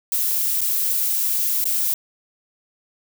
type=noise with dropouts; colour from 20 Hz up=violet; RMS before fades=-21 dBFS; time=0.12-1.94 s; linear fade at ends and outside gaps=2 ms; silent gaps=0.608-0.614 / 1.642-1.654 s; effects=none